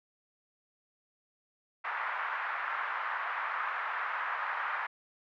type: band-pass noise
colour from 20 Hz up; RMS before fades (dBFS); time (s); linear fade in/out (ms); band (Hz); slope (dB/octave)
pink; -35; 1.84-4.87; 10; 990 to 1800; 24
effects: none